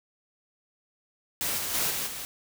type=noise with level steps; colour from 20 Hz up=white; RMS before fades=-29 / -32 / -27 / -31 / -37 dBFS; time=1.41-2.25 s; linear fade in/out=0 ms; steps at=1.57 / 1.73 / 1.89 / 2.06 s; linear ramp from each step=20 ms; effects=none